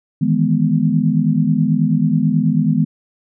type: chord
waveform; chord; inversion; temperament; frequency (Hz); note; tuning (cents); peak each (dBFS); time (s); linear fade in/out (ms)
sine; E major seventh; third; equal with one note detuned; 155.56 / 164.81 / 208.4 / 246.9; D#3 / E3 / G#3 / B3; 0 / 0 / +6 / 0; -18; 0.21-2.85; 10
effects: none